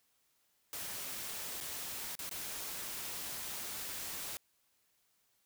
white noise with dropouts, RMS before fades -42 dBFS, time 0.73-4.37 s, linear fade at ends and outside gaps 0 ms, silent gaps 1.603-1.61 / 2.153-2.191 / 2.293-2.312 s, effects white hiss -75 dBFS RMS until 5.45 s

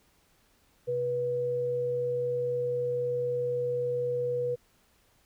sine tone pair together, 129.3 / 488.2 Hz, C3 / B4, -20 / -20 cents, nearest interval octave + major seventh, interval 2300 cents, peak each -39 / -27 dBFS, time 0.87-4.56 s, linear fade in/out 20 ms, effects pink hiss -66 dBFS RMS until 5.25 s

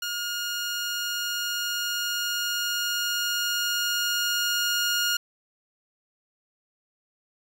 15% pulse tone with level ramp, 1425 Hz, F6, 34 cents sharp, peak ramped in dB -22 to -16 dBFS, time 0.02-5.17 s, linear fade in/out 5 ms, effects none

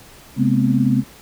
sine tone cluster, 133.4 / 210.5 / 241.8 / 259.3 Hz, C3 / G#3 / B3 / C4, +34 / +24 / -36 / -15 cents, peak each -19 dBFS, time 0.36-1.04 s, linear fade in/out 50 ms, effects pink hiss -44 dBFS RMS until 1.21 s

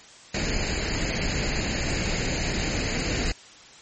pink noise with comb filter, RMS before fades -26 dBFS, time 0.34-3.32 s, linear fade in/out 5 ms, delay 0.44 ms, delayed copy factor +0.55, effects white hiss -48 dBFS RMS until 3.81 s + MP3 32 kbps

